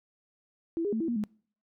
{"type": "tone with pitch steps", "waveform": "sine", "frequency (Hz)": [332.4, 408.3, 223.1, 330.1, 237.1, 210.3], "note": ["E4", "G#4", "A3", "E4", "A#3", "G#3"], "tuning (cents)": [15, -29, 24, 2, 30, 22], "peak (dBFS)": -27, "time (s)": [0.77, 1.238], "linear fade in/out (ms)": 0, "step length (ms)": 78, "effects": ["noise-tail reverb RT60 0.5 s tail -25 dB re dry"]}